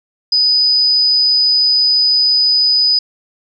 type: tone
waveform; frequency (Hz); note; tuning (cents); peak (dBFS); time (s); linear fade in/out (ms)
sine; 4983; D#8; +2; -9; 0.32-2.99; 5
effects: none